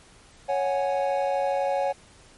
triangle chord, C# suspended fourth, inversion none, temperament just, 554.4 / 739.2 / 831.5 Hz, C#5 / F#5 / G#5, 0 / -2 / +2 cents, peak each -23 / -26 / -27 dBFS, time 0.48-1.93 s, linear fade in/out 20 ms, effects pink hiss -53 dBFS RMS until 2.37 s + MP3 48 kbps

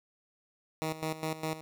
10% pulse tone with tremolo, 158 Hz, D#3, 27 cents sharp, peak -23 dBFS, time 0.82-1.61 s, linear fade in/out 0 ms, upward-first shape square, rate 4.9 Hz, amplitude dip 75%, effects none

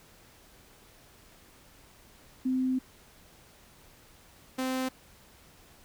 sine / sawtooth tone pair in turn, 258.3 / 259.3 Hz, C4 / C4, -22 / -15 cents, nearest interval unison, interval 7 cents, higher second, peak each -25 dBFS, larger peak neither, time 2.45-2.79 / 4.58-4.89 s, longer first, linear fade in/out 10 ms, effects pink hiss -57 dBFS RMS until 5.84 s

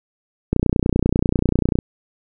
click train, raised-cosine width 3 ms, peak -3 dBFS, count 39, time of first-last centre 0.53-1.788 s, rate 30.2 Hz, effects none

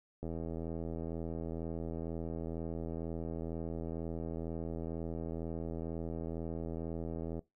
click train, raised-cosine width 2 ms, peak -27 dBFS, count 589, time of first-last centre 0.23-7.392 s, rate 82.1 Hz, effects noise-tail reverb RT60 0.2 s tail -21 dB re dry

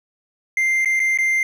triangle tone with dropouts, 2093 Hz, C7, in tune, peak -14 dBFS, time 0.57-1.43 s, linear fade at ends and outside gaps 2 ms, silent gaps 0.848-0.857 / 0.995-1 / 1.175-1.186 s, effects none

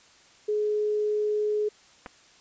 sine tone, 421.7 Hz, G#4, 26 cents sharp, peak -23 dBFS, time 0.48-1.69 s, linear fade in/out 10 ms
clicks, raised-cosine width 0.5 ms, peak -23 / -27 dBFS, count 2, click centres 2.061 / 2.065 s
effects white hiss -56 dBFS RMS until 2.4 s + resampled to 16000 Hz

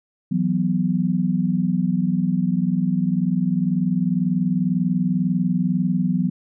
sine chord, E suspended second, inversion none, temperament equal, 164.81 / 185 / 246.9 Hz, E3 / F#3 / B3, 0 / 0 / 0 cents, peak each -23 / -20 / -24 dBFS, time 0.31-6.3 s, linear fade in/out 10 ms, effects none

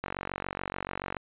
click train, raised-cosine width 0.5 ms, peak -17 dBFS, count 54, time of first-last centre 0.04-1.168 s, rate 47 Hz, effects resampled to 8000 Hz

